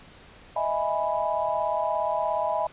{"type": "chord", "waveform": "sine", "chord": "E major seventh", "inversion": "third", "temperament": "equal", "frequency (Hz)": [622.3, 659.3, 830.6, 987.8], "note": ["D#5", "E5", "G#5", "B5"], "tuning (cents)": [0, 0, 0, 0], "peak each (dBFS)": -29, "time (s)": [0.56, 2.67], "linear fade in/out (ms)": 5, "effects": ["pink hiss -50 dBFS RMS until 2.72 s", "resampled to 8000 Hz"]}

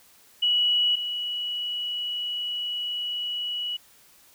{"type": "tone pair in turn", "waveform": "sine", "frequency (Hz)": [2932, 2932], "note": ["F#7", "F#7"], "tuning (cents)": [-16, -16], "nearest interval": "unison", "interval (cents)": 0, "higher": "neither", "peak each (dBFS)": [-19, -27], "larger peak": "first", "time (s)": [[0.42, 0.96], [0.96, 3.77]], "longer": "second", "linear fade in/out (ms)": 10, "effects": ["white hiss -56 dBFS RMS until 4.34 s"]}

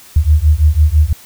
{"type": "beating tone pair", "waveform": "sine", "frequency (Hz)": [73.42, 79.42], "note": ["D2", "D#2"], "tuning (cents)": [0, 36], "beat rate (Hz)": 6, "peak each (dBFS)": -10, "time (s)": [0.16, 1.13], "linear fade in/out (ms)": 5, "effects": ["white hiss -40 dBFS RMS until 1.25 s"]}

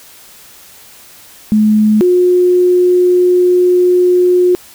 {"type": "tone pair in turn", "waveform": "sine", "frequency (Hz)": [213.9, 359.7], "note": ["A3", "F#4"], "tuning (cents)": [-49, -49], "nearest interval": "major sixth", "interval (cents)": 900, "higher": "second", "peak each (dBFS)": -6, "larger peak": "neither", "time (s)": [[1.52, 2.01], [2.01, 4.55]], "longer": "second", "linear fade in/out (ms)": 0, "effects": ["white hiss -39 dBFS RMS until 4.74 s"]}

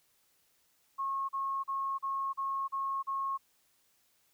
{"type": "tone bursts", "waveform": "sine", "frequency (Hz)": 1088, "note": "C#6", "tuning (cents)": -33, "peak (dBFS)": -31, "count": 7, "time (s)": [0.98, 3.378], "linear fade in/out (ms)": 20, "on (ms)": 310, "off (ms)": 38, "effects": ["white hiss -71 dBFS RMS until 4.33 s"]}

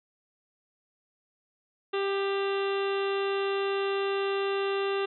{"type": "harmonic tone with a mistuned harmonic", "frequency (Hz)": 393.9, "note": "G4", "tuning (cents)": 8, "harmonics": [1, 2, 3, 4, 5, 6, 7, 8, 9, 10], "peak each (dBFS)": [-27, -38, -36, -41, -43, -50, -39, -48, -43, -50], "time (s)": [1.93, 5.06], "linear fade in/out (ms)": 10, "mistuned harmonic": 3, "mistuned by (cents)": 15, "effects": []}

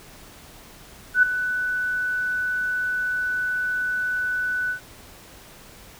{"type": "tone with ADSR envelope", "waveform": "sine", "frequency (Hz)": 1492, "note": "F#6", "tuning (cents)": 14, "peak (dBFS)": -10, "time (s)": [1.14, 4.8], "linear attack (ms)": 87, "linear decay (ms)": 8, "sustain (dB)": -12, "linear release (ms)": 98, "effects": ["pink hiss -46 dBFS RMS until 5.99 s"]}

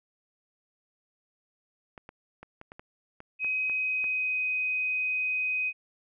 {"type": "clicks", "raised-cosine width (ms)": 0.5, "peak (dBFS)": -29, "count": 10, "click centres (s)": [1.978, 2.091, 2.43, 2.614, 2.719, 2.795, 3.204, 3.446, 3.697, 4.042]}
{"type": "tone with pitch glide", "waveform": "sine", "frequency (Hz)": [2526, 2510], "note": ["D#7", "D#7"], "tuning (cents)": [26, 15], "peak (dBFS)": -26, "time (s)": [3.39, 5.73], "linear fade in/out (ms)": 50, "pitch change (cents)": -11, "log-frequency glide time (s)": [3.67, 4.43]}
{"effects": []}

